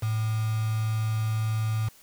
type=tone with quantisation; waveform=sine; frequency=109.8 Hz; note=A2; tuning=3 cents flat; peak=-24 dBFS; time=0.02-1.89 s; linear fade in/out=10 ms; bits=6; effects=white hiss -55 dBFS RMS until 2.02 s